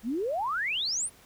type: exponential sweep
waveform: sine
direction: up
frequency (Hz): 207.2 to 10050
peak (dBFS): -27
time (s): 0.03-1.1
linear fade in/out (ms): 50
effects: pink hiss -56 dBFS RMS until 1.25 s